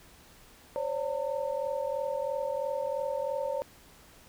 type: tone cluster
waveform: sine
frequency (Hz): 529 / 572 / 908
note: C5 / D5 / A#5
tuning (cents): +19 / -46 / -46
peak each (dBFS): -33 / -32 / -38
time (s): 0.76-3.62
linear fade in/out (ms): 0
effects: pink hiss -56 dBFS RMS until 4.28 s